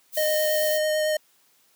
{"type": "noise", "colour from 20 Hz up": "violet", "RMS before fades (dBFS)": -30, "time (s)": [0.12, 0.8], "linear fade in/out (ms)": 50}
{"type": "tone with vibrato", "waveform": "square", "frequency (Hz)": 616, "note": "D#5", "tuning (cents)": -17, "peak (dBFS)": -22, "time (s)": [0.17, 1.17], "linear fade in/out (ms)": 5, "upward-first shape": "triangle", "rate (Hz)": 9, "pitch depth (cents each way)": 13}
{"effects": ["white hiss -62 dBFS RMS until 1.75 s", "high-pass 150 Hz 12 dB/octave"]}